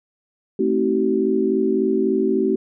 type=chord; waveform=sine; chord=A diminished seventh; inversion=none; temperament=just; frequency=220 / 264 / 316.8 / 380.2 Hz; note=A3 / C4 / Eb4 / Gb4; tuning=0 / +16 / +31 / +47 cents; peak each=-23 / -23 / -24 / -19 dBFS; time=0.59-2.56 s; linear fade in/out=5 ms; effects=none